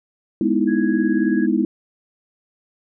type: chord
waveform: sine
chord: E major seventh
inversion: first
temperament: equal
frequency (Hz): 207.7 / 246.9 / 311.1 / 329.6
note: G#3 / B3 / D#4 / E4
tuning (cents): 0 / 0 / 0 / 0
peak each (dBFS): -21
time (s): 0.41-1.65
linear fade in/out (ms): 2
type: tone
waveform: sine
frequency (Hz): 1661.2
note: G#6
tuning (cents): 0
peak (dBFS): -30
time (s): 0.67-1.47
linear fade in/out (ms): 20
effects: none